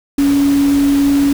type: tone in noise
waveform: sine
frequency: 281.3 Hz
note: C#4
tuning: 26 cents sharp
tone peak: -9 dBFS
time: 0.18-1.33 s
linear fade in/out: 5 ms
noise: pink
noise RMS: -26 dBFS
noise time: 0.18-1.33 s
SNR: +14 dB
effects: none

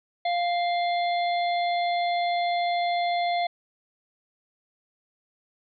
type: harmonic tone with a mistuned harmonic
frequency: 698.5 Hz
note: F5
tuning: in tune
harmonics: 1 / 3 / 5 / 6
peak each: -23 / -33 / -37 / -39 dBFS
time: 0.25-3.47 s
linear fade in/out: 5 ms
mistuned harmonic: 5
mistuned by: -20 cents
effects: none

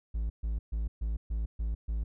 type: tone bursts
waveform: triangle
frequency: 55 Hz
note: A1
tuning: in tune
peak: -27 dBFS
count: 7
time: 0.14-2.04 s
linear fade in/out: 10 ms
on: 160 ms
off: 130 ms
effects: none

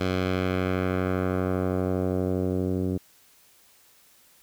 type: tone with low-pass filter sweep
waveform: 10% pulse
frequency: 92.5 Hz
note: F#2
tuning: in tune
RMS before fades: -26 dBFS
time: 0-2.98 s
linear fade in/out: 10 ms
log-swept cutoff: 4300 to 320 Hz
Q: 1
effects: white hiss -58 dBFS RMS until 4.42 s

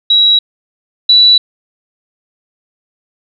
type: tone pair in turn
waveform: sine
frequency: 3875 / 3945 Hz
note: B7 / B7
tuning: -34 / -3 cents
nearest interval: unison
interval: 31 cents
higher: second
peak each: -5 / -3 dBFS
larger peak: second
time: 0.1-0.39 / 1.09-1.38 s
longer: neither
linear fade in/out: 5 ms
effects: none

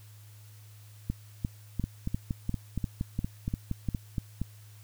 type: two click trains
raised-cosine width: 5 ms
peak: -18 / -17 dBFS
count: 12 / 9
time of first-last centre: 1.84-4.416 / 1.1-3.887 s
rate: 4.27 / 2.87 Hz
effects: added 105 Hz sine -49 dBFS peak until 4.83 s + white hiss -59 dBFS RMS until 4.83 s

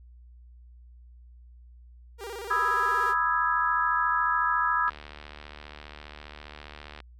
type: tone with vibrato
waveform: sawtooth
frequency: 431.9 Hz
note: A4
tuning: 32 cents flat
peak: -32 dBFS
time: 2.18-3.15 s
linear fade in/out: 50 ms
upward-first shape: square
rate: 17 Hz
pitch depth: 150 cents each way
type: chord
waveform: sine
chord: E major seventh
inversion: second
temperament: equal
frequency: 987.8 / 1244.5 / 1318.5 / 1661.2 Hz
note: B5 / D#6 / E6 / G#6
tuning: 0 / 0 / 0 / 0 cents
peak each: -28 dBFS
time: 2.5-4.9 s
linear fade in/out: 10 ms
type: click train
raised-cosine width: 0.3 ms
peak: -26 dBFS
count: 160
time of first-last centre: 4.88-7.003 s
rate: 74.9 Hz
effects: added 60 Hz sine -48 dBFS peak until 7.19 s

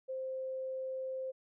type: tone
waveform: sine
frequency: 523.3 Hz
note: C5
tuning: in tune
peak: -36 dBFS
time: 0.08-1.32 s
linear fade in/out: 20 ms
effects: none

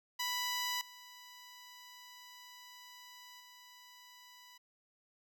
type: tone with level steps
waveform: 10% pulse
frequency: 987.8 Hz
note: B5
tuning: in tune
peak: -26 / -44 / -47 dBFS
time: 0.19-4.58 s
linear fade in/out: 10 ms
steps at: 0.81 / 3.4 s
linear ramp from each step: 2 ms
effects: none

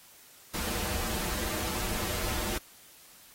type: noise with comb filter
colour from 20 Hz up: pink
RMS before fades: -33 dBFS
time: 0.54-2.58 s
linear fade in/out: 5 ms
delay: 7.3 ms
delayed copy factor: -0.7
effects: white hiss -55 dBFS RMS until 3.34 s + AAC 48 kbps

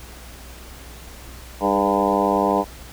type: harmonic tone with a mistuned harmonic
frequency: 100 Hz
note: G2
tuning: 35 cents sharp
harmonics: 2 / 3 / 4 / 5 / 6 / 7 / 8 / 9 / 10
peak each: -25 / -25 / -25 / -25 / -25 / -25 / -25 / -25 / -25 dBFS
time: 1.6-2.65 s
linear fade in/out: 50 ms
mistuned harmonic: 4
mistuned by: +37 cents
effects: added 60 Hz sine -40 dBFS peak until 2.92 s + pink hiss -42 dBFS RMS until 2.92 s

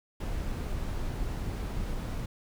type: noise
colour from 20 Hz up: brown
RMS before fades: -33 dBFS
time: 0.2-2.26 s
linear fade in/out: 5 ms
effects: none

